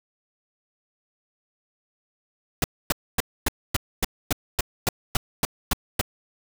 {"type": "noise bursts", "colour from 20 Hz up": "pink", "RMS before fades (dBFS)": -21, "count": 13, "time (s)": [2.62, 6.013], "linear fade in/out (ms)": 2, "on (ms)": 21, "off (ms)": 260, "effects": []}